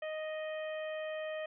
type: harmonic tone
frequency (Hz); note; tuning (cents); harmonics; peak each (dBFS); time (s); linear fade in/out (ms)
622.3; D#5; 0; 1 / 2 / 3 / 4 / 5; -37 / -51 / -46 / -51 / -53; 0.02-1.46; 5
effects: none